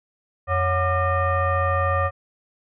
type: tone with frequency modulation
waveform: sine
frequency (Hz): 554.4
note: C#5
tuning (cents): 0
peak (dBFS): -18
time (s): 0.47-2.11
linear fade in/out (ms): 50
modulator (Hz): 643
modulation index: 1.6
effects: none